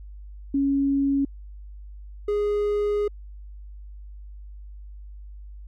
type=tone pair in turn; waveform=sine / triangle; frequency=277.2 / 414 Hz; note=C#4 / G#4; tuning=0 / -5 cents; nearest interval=perfect fifth; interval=695 cents; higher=second; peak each=-19 dBFS; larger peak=neither; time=0.54-1.25 / 2.28-3.08 s; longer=second; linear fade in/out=5 ms; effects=added 50 Hz sine -38 dBFS peak until 5.67 s